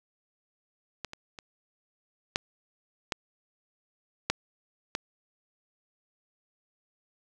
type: clicks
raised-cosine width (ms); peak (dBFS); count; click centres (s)
0.2; -17 / -23 / -25 / -8 / -11 / -7 / -12; 7; 1.047 / 1.134 / 1.388 / 2.359 / 3.122 / 4.3 / 4.951
effects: none